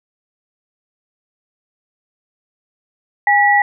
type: tone pair together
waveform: sine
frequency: 818 / 1942.3 Hz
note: G#5 / B6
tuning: -26 / -29 cents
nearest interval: octave + minor third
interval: 1497 cents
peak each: -12 dBFS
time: 3.27-3.62 s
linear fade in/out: 2 ms
effects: none